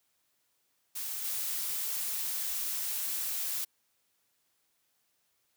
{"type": "noise with level steps", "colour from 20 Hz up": "blue", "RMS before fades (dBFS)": [-37, -34], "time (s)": [0.95, 3.65], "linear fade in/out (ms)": 10, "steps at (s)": 1.24, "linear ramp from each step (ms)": 5, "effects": ["white hiss -75 dBFS RMS until 5.56 s", "high-pass 60 Hz 12 dB/octave"]}